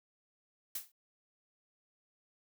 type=noise with exponential decay; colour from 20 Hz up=blue; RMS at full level=-34 dBFS; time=0.75-0.92 s; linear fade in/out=5 ms; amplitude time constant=35 ms; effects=none